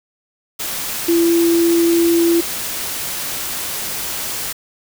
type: tone in noise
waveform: sine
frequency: 337.9 Hz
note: E4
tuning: 43 cents sharp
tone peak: -11 dBFS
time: 1.08-2.41 s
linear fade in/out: 10 ms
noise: white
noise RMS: -24 dBFS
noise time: 0.59-4.53 s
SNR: +10 dB
effects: none